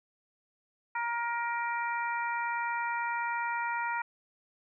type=harmonic tone; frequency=470.7 Hz; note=A#4; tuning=17 cents sharp; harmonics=2 / 3 / 4 / 5; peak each=-32 / -36 / -38 / -40 dBFS; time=0.95-4.02 s; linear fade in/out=5 ms; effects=none